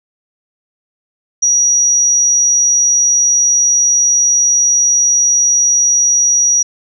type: tone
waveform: sine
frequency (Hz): 5780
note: F#8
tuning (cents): -41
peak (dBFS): -8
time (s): 1.42-6.63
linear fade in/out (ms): 10
effects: none